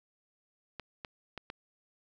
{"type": "clicks", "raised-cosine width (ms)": 0.3, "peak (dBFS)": -24, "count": 4, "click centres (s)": [0.797, 1.048, 1.377, 1.501], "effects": []}